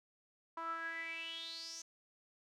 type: tone with band-pass filter sweep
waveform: sawtooth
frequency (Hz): 329.6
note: E4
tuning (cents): 0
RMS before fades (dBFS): -44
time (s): 0.57-1.82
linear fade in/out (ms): 5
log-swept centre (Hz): 1100 to 6200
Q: 8.9
effects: none